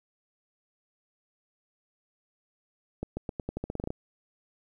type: accelerating click train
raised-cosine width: 2 ms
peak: -19 dBFS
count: 13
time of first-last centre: 3.03-3.904 s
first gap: 140 ms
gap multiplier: 0.87
effects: 10-bit